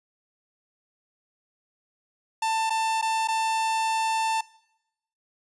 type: tone with dropouts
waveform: 45% pulse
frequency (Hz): 890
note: A5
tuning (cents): +20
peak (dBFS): -23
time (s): 2.42-4.41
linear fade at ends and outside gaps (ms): 5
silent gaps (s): 2.697-2.704 / 3.015-3.024 / 3.275-3.284
effects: noise-tail reverb RT60 0.9 s tail -22 dB re dry + resampled to 24000 Hz